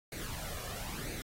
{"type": "noise with flanger", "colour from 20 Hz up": "pink", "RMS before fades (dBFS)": -41, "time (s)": [0.12, 1.22], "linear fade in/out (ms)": 2, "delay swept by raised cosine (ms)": [0.46, 1.76], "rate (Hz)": 1, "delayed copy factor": 0.6, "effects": ["AAC 48 kbps"]}